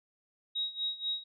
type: tone with tremolo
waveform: sine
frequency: 3800 Hz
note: A#7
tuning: 33 cents sharp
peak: -29 dBFS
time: 0.55-1.24 s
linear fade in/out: 10 ms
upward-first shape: sine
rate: 4.1 Hz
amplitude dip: 85%
effects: none